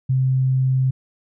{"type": "tone", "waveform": "sine", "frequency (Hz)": 130.81, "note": "C3", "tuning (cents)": 0, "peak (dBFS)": -15, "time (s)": [0.09, 0.91], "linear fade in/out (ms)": 10, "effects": []}